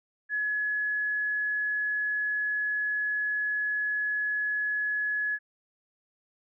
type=tone; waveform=sine; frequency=1695 Hz; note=G#6; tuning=35 cents sharp; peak=-26 dBFS; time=0.29-5.39 s; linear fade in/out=50 ms; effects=none